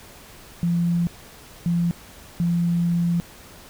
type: tone bursts at uneven times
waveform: sine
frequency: 171.7 Hz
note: F3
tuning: 29 cents flat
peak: -18 dBFS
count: 3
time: 0.63-1.07 / 1.66-1.91 / 2.4-3.2 s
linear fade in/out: 0 ms
effects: pink hiss -45 dBFS RMS until 3.69 s